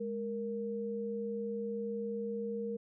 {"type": "tone pair together", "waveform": "sine", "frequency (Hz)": [207.7, 466.2], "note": ["G#3", "A#4"], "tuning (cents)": [0, 0], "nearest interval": "octave + major second", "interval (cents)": 1400, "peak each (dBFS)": [-39, -36], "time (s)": [0, 2.77], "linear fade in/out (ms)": 10, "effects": []}